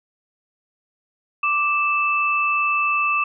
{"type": "tone pair together", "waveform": "sine", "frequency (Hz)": [1174.6, 2637], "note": ["D6", "E7"], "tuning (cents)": [0, 0], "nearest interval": "octave + major second", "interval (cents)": 1400, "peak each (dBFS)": -20, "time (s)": [1.43, 3.24], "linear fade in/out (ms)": 5, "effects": []}